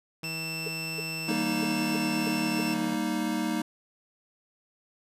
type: tone with pitch glide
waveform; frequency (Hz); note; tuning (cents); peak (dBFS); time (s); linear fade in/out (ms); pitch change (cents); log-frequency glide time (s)
sawtooth; 161.6 to 159.38; E3 to D#3; -34 to +42; -33; 0.23-2.95; 2; -24; 0.97-2.13
type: tone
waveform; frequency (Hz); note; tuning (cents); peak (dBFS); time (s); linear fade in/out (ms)
25% pulse; 2676; E7; +25; -29; 0.24-2.74; 0
type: tone bursts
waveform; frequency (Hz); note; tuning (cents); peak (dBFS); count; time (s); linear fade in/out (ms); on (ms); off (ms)
sine; 440; A4; 0; -31; 7; 0.66-2.607; 5; 21; 300
type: chord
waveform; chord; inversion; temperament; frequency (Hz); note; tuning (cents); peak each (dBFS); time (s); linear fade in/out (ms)
square; Eb major; first; equal; 196 / 233.1 / 311.1; G3 / Bb3 / Eb4; 0 / 0 / 0; -34 / -32 / -31; 1.28-3.62; 5
effects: resampled to 32000 Hz